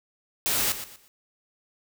white noise with echo, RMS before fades -25 dBFS, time 0.46-0.72 s, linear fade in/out 0 ms, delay 120 ms, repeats 3, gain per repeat -11 dB, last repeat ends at 1.08 s, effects none

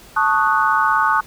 sine chord, D# half-diminished seventh, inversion second, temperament equal, 880 / 1108.7 / 1244.5 / 1480 Hz, A5 / C#6 / D#6 / F#6, 0 / 0 / 0 / 0 cents, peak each -19 dBFS, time 0.16-1.21 s, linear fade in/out 10 ms, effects pink hiss -44 dBFS RMS until 1.26 s

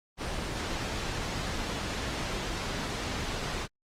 pink noise, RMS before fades -33 dBFS, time 0.17-3.68 s, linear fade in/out 50 ms, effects low-pass 6000 Hz 12 dB/octave + Opus 24 kbps

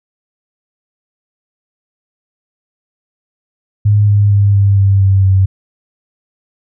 sine tone with pitch steps, 103.83 / 102.4 / 100.99 / 99.6 / 98.23 / 96.88 / 95.54 Hz, G#2 / G#2 / G#2 / G2 / G2 / G2 / G2, 0 / -24 / -48 / +28 / +4 / -20 / -44 cents, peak -6 dBFS, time 3.85-5.46 s, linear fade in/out 10 ms, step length 230 ms, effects none

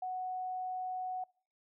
sine tone, 740 Hz, F#5, in tune, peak -35 dBFS, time 0.02-1.24 s, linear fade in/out 5 ms, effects noise-tail reverb RT60 0.5 s tail -25 dB re dry

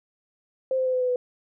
sine tone with pitch steps, 523.3 / 517.9 / 512.5 / 507.2 / 502 / 496.8 Hz, C5 / C5 / C5 / B4 / B4 / B4, 0 / -18 / -36 / +46 / +28 / +10 cents, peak -21 dBFS, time 0.71-1.16 s, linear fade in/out 2 ms, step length 75 ms, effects none

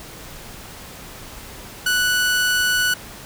sawtooth tone, 1480 Hz, F#6, in tune, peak -13 dBFS, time 1.86-2.94 s, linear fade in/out 5 ms, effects pink hiss -38 dBFS RMS until 3.25 s

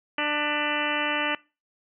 harmonic tone with a mistuned harmonic, 296.6 Hz, D4, 17 cents sharp, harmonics 1 / 2 / 3 / 4 / 5 / 6 / 7 / 8 / 9 / 10, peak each -33 / -33 / -33 / -33 / -33 / -33 / -33 / -33 / -33 / -33 dBFS, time 0.18-1.35 s, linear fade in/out 2 ms, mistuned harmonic 7, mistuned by -62 cents, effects noise-tail reverb RT60 0.3 s tail -23 dB re dry

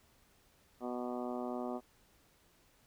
harmonic tone with a mistuned harmonic, 123.47 Hz, B2, in tune, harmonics 2 / 3 / 4 / 5 / 6 / 7 / 8 / 9 / 10, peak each -40 / -43 / -47 / -44 / -45 / -52 / -53 / -52 / -53 dBFS, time 0.8-1.81 s, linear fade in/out 50 ms, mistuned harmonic 10, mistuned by -19 cents, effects pink hiss -68 dBFS RMS until 2.86 s

